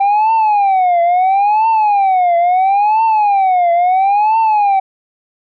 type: tone with vibrato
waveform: sine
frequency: 784 Hz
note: G5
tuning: in tune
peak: -6 dBFS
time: 0-4.8 s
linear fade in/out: 10 ms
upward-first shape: triangle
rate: 0.74 Hz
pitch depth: 250 cents each way
effects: tanh soft clip ceiling -8 dBFS